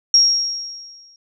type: tone with exponential decay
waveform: sine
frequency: 5588 Hz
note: F8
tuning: in tune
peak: -7 dBFS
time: 0.14-1.16 s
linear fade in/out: 2 ms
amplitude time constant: 220 ms
effects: none